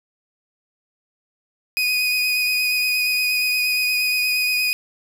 30% pulse tone with vibrato, 2489 Hz, D#7, in tune, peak -15 dBFS, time 1.77-4.73 s, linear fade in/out 0 ms, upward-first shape sine, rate 8.5 Hz, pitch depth 14 cents each way, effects 8-bit

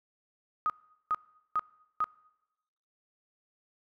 sine tone bursts, 1251 Hz, D#6, 9 cents sharp, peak -25 dBFS, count 4, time 0.66-2.042 s, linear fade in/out 0 ms, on 38 ms, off 410 ms, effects noise-tail reverb RT60 1.0 s tail -24 dB re dry

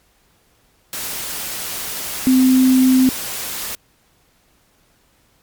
sine tone in noise, 258.5 Hz, C4, 21 cents flat, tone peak -9 dBFS, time 2.27-3.09 s, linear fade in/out 0 ms, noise white, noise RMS -26 dBFS, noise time 0.93-3.75 s, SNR +14 dB, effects pink hiss -58 dBFS RMS until 5.42 s + MP3 96 kbps

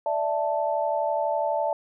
sine chord, D suspended second, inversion none, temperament equal, 587.3 / 659.3 / 880 Hz, D5 / E5 / A5, 0 / 0 / 0 cents, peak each -27 dBFS, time 0.06-1.73 s, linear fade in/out 2 ms, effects none

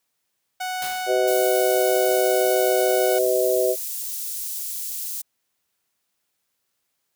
sawtooth tone, 740 Hz, F#5, in tune, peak -22 dBFS, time 0.6-3.19 s, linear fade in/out 10 ms
white noise with exponential decay, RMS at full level -30 dBFS, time 0.82-1.33 s, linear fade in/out 1 ms, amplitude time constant 110 ms
harmonic tone, 126.6 Hz, B2, 43 cents sharp, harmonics 3 / 4 / 5, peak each -22 / -22 / -22 dBFS, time 1.06-3.76 s, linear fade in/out 50 ms
white high-pass noise, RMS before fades -30 dBFS, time 1.27-5.22 s, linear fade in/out 10 ms, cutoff 6700 Hz, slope 12 dB/octave
effects white hiss -75 dBFS RMS until 7.15 s + high-pass 60 Hz 12 dB/octave

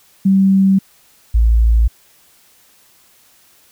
sine tone pair in turn, 192.9 / 56.38 Hz, G3 / A1, -28 / +43 cents, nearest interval octave + major sixth, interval 2129 cents, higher first, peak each -8 dBFS, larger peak neither, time 0.25-0.79 / 1.34-1.88 s, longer neither, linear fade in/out 10 ms, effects white hiss -51 dBFS RMS until 3.71 s

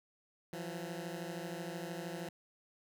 15% pulse beating tone pair, 167.6 / 180.6 Hz, E3 / F#3, +29 / -42 cents, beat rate 13 Hz, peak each -36 / -38 dBFS, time 0.53-2.29 s, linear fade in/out 2 ms, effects none

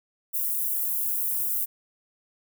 white high-pass noise, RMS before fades -27 dBFS, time 0.33-1.66 s, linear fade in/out 20 ms, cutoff 11000 Hz, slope 24 dB/octave, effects none

